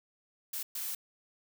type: noise bursts at uneven times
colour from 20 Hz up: blue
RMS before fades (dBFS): -37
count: 2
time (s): 0.53-0.63 / 0.75-0.95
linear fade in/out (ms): 5
effects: none